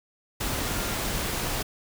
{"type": "tone in noise", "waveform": "sine", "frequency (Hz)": 1400, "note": "F6", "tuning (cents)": 4, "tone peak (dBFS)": -40, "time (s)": [0.67, 0.94], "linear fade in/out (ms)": 10, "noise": "pink", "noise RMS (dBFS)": -29, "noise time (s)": [0.4, 1.63], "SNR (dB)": -14, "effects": []}